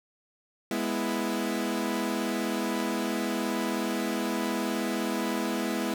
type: chord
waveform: sawtooth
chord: E major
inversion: first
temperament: equal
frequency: 207.7 / 246.9 / 329.6 Hz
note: G#3 / B3 / E4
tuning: 0 / 0 / 0 cents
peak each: -28 dBFS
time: 0.71-5.94 s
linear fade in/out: 2 ms
effects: none